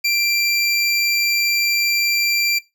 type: tone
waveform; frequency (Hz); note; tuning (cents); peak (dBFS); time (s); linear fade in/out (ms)
25% pulse; 2361; D7; +9; -12; 0.04-2.59; 10
effects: noise-tail reverb RT60 0.2 s tail -19 dB re dry